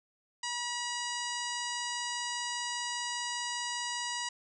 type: harmonic tone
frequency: 965 Hz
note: B5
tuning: 40 cents flat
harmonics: 1 / 2 / 3 / 4 / 5 / 6 / 7 / 8 / 9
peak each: -39 / -40 / -41 / -45 / -41 / -45 / -45 / -45 / -48 dBFS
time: 0.43-4.29 s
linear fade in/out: 5 ms
effects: none